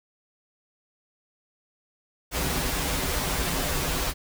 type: noise with comb filter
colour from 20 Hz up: pink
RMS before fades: -27 dBFS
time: 2.31-4.14 s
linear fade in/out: 50 ms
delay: 9.2 ms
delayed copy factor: -0.85
effects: none